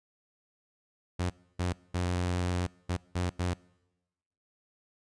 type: tone bursts at uneven times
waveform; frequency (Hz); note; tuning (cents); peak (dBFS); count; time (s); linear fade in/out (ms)
sawtooth; 89.2; F2; +37; -24; 6; 1.19-1.3 / 1.59-1.73 / 1.94-2.67 / 2.89-2.97 / 3.15-3.3 / 3.39-3.54; 10
effects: noise-tail reverb RT60 1.0 s tail -24 dB re dry + resampled to 22050 Hz